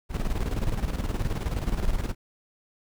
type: noise with tremolo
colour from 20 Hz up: brown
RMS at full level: -25 dBFS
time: 0.09-2.15 s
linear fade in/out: 50 ms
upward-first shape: square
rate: 19 Hz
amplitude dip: 60%
effects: none